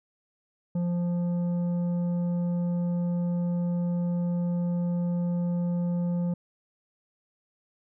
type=tone with tanh clipping; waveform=sine; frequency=174.61 Hz; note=F3; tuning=in tune; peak=-26 dBFS; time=0.75-6.34 s; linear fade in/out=5 ms; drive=8 dB; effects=none